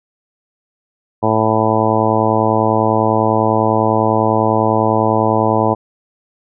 harmonic tone, 110 Hz, A2, in tune, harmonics 1 / 2 / 3 / 4 / 5 / 6 / 7 / 8 / 9, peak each -20 / -20 / -20 / -20 / -20 / -20 / -20 / -20 / -20 dBFS, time 1.22-5.75 s, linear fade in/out 20 ms, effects none

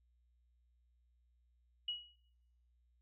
sine tone with exponential decay, 2910 Hz, F#7, 29 cents flat, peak -34 dBFS, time 1.88-2.16 s, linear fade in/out 5 ms, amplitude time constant 60 ms, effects noise-tail reverb RT60 0.8 s tail -23 dB re dry + added 60 Hz sine -70 dBFS peak until 3.01 s

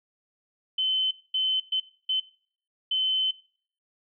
sine tone bursts at uneven times, 3058 Hz, G7, 44 cents flat, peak -23 dBFS, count 5, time 0.78-1.11 / 1.34-1.6 / 1.72-1.8 / 2.09-2.2 / 2.91-3.31 s, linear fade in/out 5 ms, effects noise-tail reverb RT60 0.5 s tail -19 dB re dry

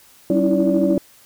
sine tone cluster, 192.3 / 277.4 / 320.3 / 333.3 / 576 Hz, G3 / C#4 / E4 / E4 / D5, -33 / +1 / -50 / +19 / -34 cents, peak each -20 dBFS, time 0.3-0.98 s, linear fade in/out 2 ms, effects tanh soft clip ceiling -5 dBFS + white hiss -50 dBFS RMS until 1.25 s

